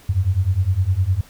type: beating tone pair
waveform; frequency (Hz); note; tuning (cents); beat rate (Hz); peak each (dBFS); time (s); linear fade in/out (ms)
sine; 88.3 / 98.1; F2 / G2; +20 / +2; 9.8; -19 / -18; 0.09-1.21; 5
effects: pink hiss -48 dBFS RMS until 1.29 s